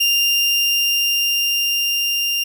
30% pulse tone with level ramp, 2794 Hz, F7, in tune, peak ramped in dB -11 to -15 dBFS, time 0-2.44 s, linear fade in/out 10 ms, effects none

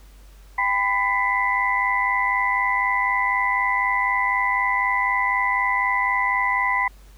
sine tone cluster, 792 / 1002 / 1990 / 2094 Hz, G5 / B5 / B6 / C7, +18 / +25 / +13 / +1 cents, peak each -28 / -22 / -22 / -29 dBFS, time 0.58-6.88 s, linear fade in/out 5 ms, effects added 48 Hz sine -44 dBFS peak until 7.17 s + pink hiss -55 dBFS RMS until 7.17 s

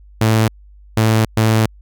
sawtooth tone bursts at uneven times, 110.5 Hz, A2, 8 cents sharp, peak -7 dBFS, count 3, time 0.21-0.48 / 0.97-1.25 / 1.37-1.66 s, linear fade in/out 5 ms, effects added 50 Hz sine -40 dBFS peak until 1.81 s

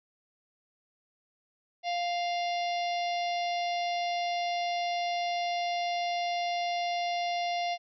harmonic tone, 698.5 Hz, F5, in tune, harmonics 1 / 3 / 4 / 5 / 6 / 7 / 8, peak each -29 / -39 / -41 / -43 / -45 / -46 / -47 dBFS, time 1.83-7.78 s, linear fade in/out 50 ms, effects none

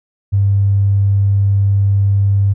triangle tone with tanh clipping, 99.4 Hz, G2, 25 cents sharp, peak -9 dBFS, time 0.32-2.54 s, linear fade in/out 20 ms, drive 3 dB, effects none

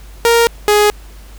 sawtooth tone pair in turn, 466.2 / 417.1 Hz, A#4 / G#4, 0 / +7 cents, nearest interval major second, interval 193 cents, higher first, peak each -4 dBFS, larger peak neither, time 0.25-0.47 / 0.68-0.9 s, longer neither, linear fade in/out 0 ms, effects added 50 Hz sine -33 dBFS peak until 1.38 s + pink hiss -43 dBFS RMS until 1.38 s

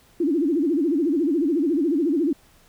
sine tone with vibrato, 309.6 Hz, D#4, 9 cents flat, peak -18 dBFS, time 0.2-2.33 s, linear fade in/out 5 ms, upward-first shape sine, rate 14 Hz, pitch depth 230 cents each way, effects pink hiss -56 dBFS RMS until 2.68 s

